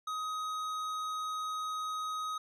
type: tone with tanh clipping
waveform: sine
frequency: 1259 Hz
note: D#6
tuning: 20 cents sharp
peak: -36 dBFS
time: 0.07-2.38 s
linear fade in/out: 5 ms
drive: 13 dB
effects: none